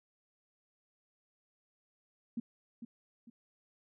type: tone with echo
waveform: sine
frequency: 233.1 Hz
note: A#3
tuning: in tune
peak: -33 dBFS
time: 2.37-2.4 s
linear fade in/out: 5 ms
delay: 450 ms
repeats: 2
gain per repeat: -9 dB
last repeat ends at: 3.3 s
effects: none